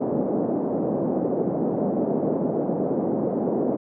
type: band-pass noise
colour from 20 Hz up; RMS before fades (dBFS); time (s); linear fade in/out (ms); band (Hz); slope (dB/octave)
pink; -24; 0-3.77; 20; 190 to 620; 24
effects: none